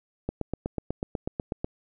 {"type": "click train", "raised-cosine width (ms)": 2, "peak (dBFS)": -15, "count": 12, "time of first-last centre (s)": [0.29, 1.645], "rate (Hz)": 8.12, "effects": []}